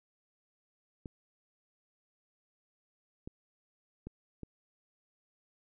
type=clicks; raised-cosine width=3 ms; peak=-29 dBFS; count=4; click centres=1.058 / 3.275 / 4.07 / 4.433 s; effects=none